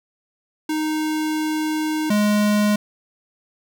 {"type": "tone pair in turn", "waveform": "square", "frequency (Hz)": [310, 208.6], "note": ["D#4", "G#3"], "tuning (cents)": [-6, 8], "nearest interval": "perfect fifth", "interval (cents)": 686, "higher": "first", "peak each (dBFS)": [-21, -16], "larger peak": "second", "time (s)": [[0.69, 2.1], [2.1, 2.76]], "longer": "first", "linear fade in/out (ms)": 5, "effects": []}